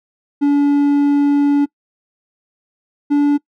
triangle tone pair in turn, 286.2 / 288.9 Hz, D4 / D4, -45 / -28 cents, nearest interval unison, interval 17 cents, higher second, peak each -8 dBFS, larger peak neither, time 0.41-1.66 / 3.1-3.38 s, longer first, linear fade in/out 20 ms, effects noise-tail reverb RT60 0.1 s tail -23 dB re dry

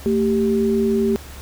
sine tone pair together, 223.9 / 392 Hz, A3 / G4, +30 / 0 cents, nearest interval minor seventh, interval 970 cents, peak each -18 dBFS, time 0.06-1.16 s, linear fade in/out 0 ms, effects added 70 Hz sine -36 dBFS peak until 1.41 s + pink hiss -40 dBFS RMS until 1.41 s

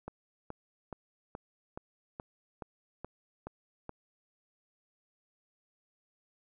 click train, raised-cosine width 1 ms, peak -26 dBFS, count 10, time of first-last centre 0.08-3.894 s, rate 2.36 Hz, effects none

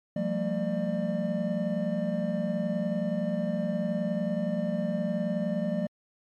triangle tone cluster, 175.7 / 194.9 / 226 / 599 Hz, F3 / G3 / A3 / D5, +11 / -10 / +47 / +34 cents, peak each -30 dBFS, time 0.16-5.87 s, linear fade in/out 5 ms, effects MP3 64 kbps

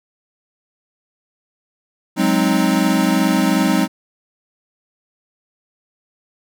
square chord, Ab dominant seventh, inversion third, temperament equal, 185 / 207.7 / 261.6 / 311.1 Hz, Gb3 / Ab3 / C4 / Eb4, 0 / 0 / 0 / 0 cents, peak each -20 dBFS, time 2.16-3.88 s, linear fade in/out 50 ms, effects none

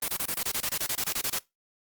white noise bursts, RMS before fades -29 dBFS, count 16, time 0.02-1.388 s, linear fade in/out 5 ms, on 63 ms, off 24 ms, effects noise-tail reverb RT60 0.2 s tail -22 dB re dry + Opus 32 kbps

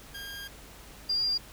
20% pulse / sine tone pair in turn, 1614 / 4798 Hz, G#6 / D8, -50 / +36 cents, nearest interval octave + perfect fifth, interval 1886 cents, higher second, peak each -34 / -25 dBFS, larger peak second, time 0.14-0.48 / 1.09-1.38 s, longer first, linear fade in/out 10 ms, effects added 50 Hz sine -53 dBFS peak until 1.52 s + pink hiss -50 dBFS RMS until 1.52 s

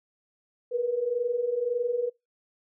sine tone pair together, 466.2 / 488 Hz, A#4 / B4, 0 / -21 cents, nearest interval minor second, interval 79 cents, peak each -30 / -26 dBFS, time 0.71-2.1 s, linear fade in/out 20 ms, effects noise-tail reverb RT60 0.2 s tail -23 dB re dry

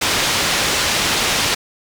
white low-pass noise, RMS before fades -18 dBFS, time 0.01-1.55 s, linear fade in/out 10 ms, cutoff 5100 Hz, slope 12 dB/octave, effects none

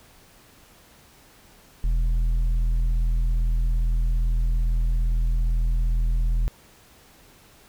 sine tone with tanh clipping, 41.2 Hz, E1, in tune, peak -20 dBFS, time 1.84-6.48 s, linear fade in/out 0 ms, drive 6 dB, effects pink hiss -53 dBFS RMS until 7.68 s

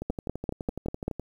two click trains, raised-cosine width 2 ms, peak -20 / -14 dBFS, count 15 / 6, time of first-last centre 0.02-1.196 / 0.1-1.08 s, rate 11.9 / 5.1 Hz, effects 9-bit

